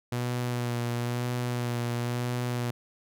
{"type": "tone with vibrato", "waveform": "sawtooth", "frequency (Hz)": 121.2, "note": "B2", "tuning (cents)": -32, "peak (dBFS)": -24, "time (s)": [0.12, 2.71], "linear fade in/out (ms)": 5, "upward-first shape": "sine", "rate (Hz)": 1, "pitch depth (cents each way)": 25, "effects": []}